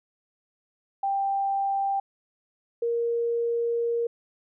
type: tone pair in turn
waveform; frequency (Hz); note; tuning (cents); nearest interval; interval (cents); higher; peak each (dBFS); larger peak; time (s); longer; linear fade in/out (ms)
sine; 788 / 468.5; G5 / A#4; +9 / +9; major sixth; 900; first; -23; neither; 1.03-2 / 2.82-4.07; second; 5
effects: none